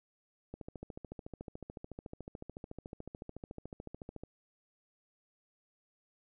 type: click train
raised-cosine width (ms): 2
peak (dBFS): -30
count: 52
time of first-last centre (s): 0.54-4.236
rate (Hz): 13.8
effects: none